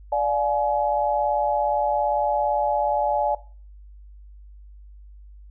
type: chord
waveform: sine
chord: D diminished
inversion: none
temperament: just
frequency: 587.3 / 704.8 / 845.8 Hz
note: D5 / F5 / Ab5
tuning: 0 / +16 / +31 cents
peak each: -23 / -27 / -23 dBFS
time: 0.12-3.35 s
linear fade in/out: 5 ms
effects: noise-tail reverb RT60 0.4 s tail -18 dB re dry + added 50 Hz sine -42 dBFS peak until 5.5 s